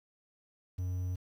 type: tone with quantisation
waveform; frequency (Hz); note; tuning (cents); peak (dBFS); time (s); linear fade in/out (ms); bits
triangle; 91; F#2; -28; -30; 0.78-1.16; 10; 10
effects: none